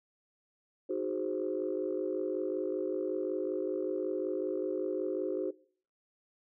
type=chord; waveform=sine; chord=Ab dominant seventh; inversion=second; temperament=equal; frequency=311.1 / 370 / 415.3 / 523.3 Hz; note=Eb4 / Gb4 / Ab4 / C5; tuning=0 / 0 / 0 / 0 cents; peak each=-38 / -33 / -37 / -37 dBFS; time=0.89-5.51 s; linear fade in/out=10 ms; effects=noise-tail reverb RT60 0.5 s tail -21 dB re dry + tanh soft clip ceiling -22 dBFS